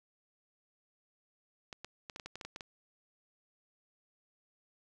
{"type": "clicks", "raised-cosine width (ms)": 0.2, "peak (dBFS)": -26, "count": 11, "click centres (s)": [1.728, 1.846, 2.098, 2.161, 2.198, 2.26, 2.356, 2.412, 2.45, 2.561, 2.608], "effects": []}